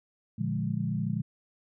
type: chord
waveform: sine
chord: Bb dominant seventh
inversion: none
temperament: equal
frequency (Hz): 116.54 / 146.83 / 174.61 / 207.7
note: Bb2 / D3 / F3 / Ab3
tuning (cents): 0 / 0 / 0 / 0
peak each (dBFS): -33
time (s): 0.38-1.22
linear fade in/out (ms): 10
effects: none